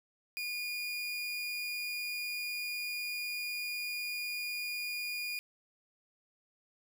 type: tone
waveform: 30% pulse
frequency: 2436 Hz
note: D#7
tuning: 37 cents flat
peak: -33 dBFS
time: 0.37-5.39 s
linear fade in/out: 0 ms
effects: none